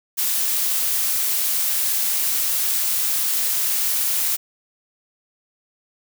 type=noise; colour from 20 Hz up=blue; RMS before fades=-21 dBFS; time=0.17-4.37 s; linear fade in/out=20 ms; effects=none